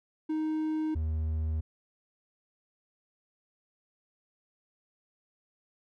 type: tone pair in turn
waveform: triangle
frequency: 312 / 78.72 Hz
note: D#4 / D#2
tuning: +5 / +21 cents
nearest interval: 2 octaves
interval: 2384 cents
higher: first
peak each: -26 dBFS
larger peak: neither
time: 0.29-0.95 / 0.95-1.61 s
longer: neither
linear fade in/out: 10 ms
effects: none